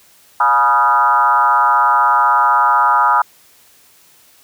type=tone with frequency modulation; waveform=sine; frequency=1106 Hz; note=C#6; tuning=4 cents flat; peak=-9 dBFS; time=0.4-3.22 s; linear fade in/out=5 ms; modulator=132 Hz; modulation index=2.2; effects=white hiss -49 dBFS RMS until 4.43 s + high-pass 60 Hz 12 dB/octave